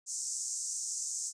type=band-pass noise; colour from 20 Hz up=pink; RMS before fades=-37 dBFS; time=0.06-1.33 s; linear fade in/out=50 ms; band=6000 to 8400 Hz; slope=48 dB/octave; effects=resampled to 22050 Hz